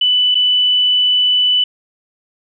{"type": "tone with dropouts", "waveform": "sine", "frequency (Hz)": 2985, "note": "F#7", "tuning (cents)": 15, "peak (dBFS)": -10, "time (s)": [0.01, 1.64], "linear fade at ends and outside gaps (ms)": 5, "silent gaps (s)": [0.346, 0.352], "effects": []}